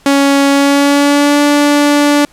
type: tone with pitch glide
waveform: sawtooth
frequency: 278.7 to 290.7 Hz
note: C#4 to D4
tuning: +9 to -18 cents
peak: -3 dBFS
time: 0.06-2.25 s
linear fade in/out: 2 ms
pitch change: +73 cents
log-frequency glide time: 0.49-1.41 s
effects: pink hiss -46 dBFS RMS until 2.32 s + low-pass 11000 Hz 12 dB/octave